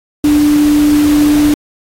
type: tone in noise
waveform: sine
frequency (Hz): 295.8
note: D4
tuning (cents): +13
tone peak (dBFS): -6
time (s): 0.24-1.54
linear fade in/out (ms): 2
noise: pink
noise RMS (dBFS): -22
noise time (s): 0.24-1.54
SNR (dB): +13
effects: AAC 48 kbps